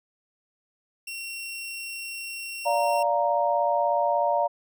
sawtooth tone, 2732 Hz, F7, 39 cents flat, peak -30 dBFS, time 1.07-3.03 s, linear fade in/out 5 ms
sine chord, Bb major, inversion first, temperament just, 582.7 / 699.2 / 932.3 Hz, D5 / F5 / Bb5, -14 / +2 / 0 cents, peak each -25 dBFS, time 2.65-4.48 s, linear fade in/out 20 ms
effects none

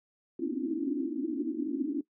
pink band-pass noise, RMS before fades -32 dBFS, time 0.39-2.01 s, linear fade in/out 5 ms, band 250 to 340 Hz, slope 96 dB/octave, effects noise-tail reverb RT60 0.1 s tail -19 dB re dry

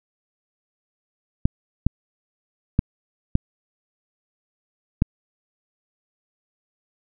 clicks, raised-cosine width 5 ms, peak -4 dBFS, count 5, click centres 1.455 / 1.866 / 2.791 / 3.354 / 5.021 s, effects none

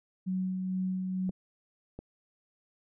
sine tone with tremolo, 186.2 Hz, F#3, 11 cents sharp, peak -28 dBFS, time 0.26-1.31 s, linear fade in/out 20 ms, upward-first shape sine, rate 2.2 Hz, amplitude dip 30%
clicks, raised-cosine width 2 ms, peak -28 dBFS, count 2, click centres 1.293 / 1.99 s
effects none

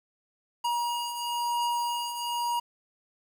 square beating tone pair, 952 / 953 Hz, A#5 / A#5, +36 / +38 cents, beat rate 1 Hz, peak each -36 / -29 dBFS, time 0.64-2.6 s, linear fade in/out 10 ms, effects 9-bit

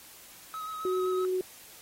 triangle tone with vibrato, 1275 Hz, D#6, 42 cents sharp, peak -33 dBFS, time 0.54-1.25 s, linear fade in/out 0 ms, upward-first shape square, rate 7.7 Hz, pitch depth 15 cents each way
sine tone, 370 Hz, F#4, in tune, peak -26 dBFS, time 0.85-1.41 s, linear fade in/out 2 ms
effects white hiss -51 dBFS RMS until 1.81 s + AAC 48 kbps

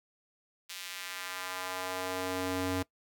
square tone with high-pass filter sweep, 92.5 Hz, F#2, in tune, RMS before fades -36 dBFS, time 0.69-2.83 s, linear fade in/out 10 ms, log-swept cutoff 3100 to 190 Hz, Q 0.98, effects noise-tail reverb RT60 0.1 s tail -20 dB re dry

